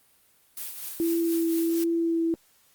blue noise with tremolo, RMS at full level -34 dBFS, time 0.57-1.84 s, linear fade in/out 2 ms, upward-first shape triangle, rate 4.2 Hz, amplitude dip 55%
sine tone with vibrato, 332.8 Hz, E4, 17 cents sharp, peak -22 dBFS, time 1-2.34 s, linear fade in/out 0 ms, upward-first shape triangle, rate 1.4 Hz, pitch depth 15 cents each way
effects white hiss -62 dBFS RMS until 2.74 s + Opus 32 kbps

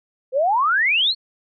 sine exponential sweep, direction up, 493.9 to 4435 Hz, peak -15 dBFS, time 0.32-1.15 s, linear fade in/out 50 ms, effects none

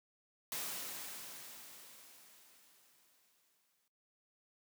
white noise with exponential decay, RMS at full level -40 dBFS, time 0.52-3.88 s, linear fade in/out 1 ms, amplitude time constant 730 ms, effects noise-tail reverb RT60 0.2 s tail -17 dB re dry + high-pass 150 Hz 12 dB/octave

